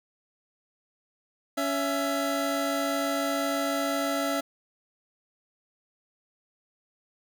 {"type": "tone pair together", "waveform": "25% pulse", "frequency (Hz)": [280, 666], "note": ["C#4", "E5"], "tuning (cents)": [18, 18], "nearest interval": "octave + minor third", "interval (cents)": 1500, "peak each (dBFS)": -25, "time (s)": [1.57, 4.41], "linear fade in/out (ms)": 10, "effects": []}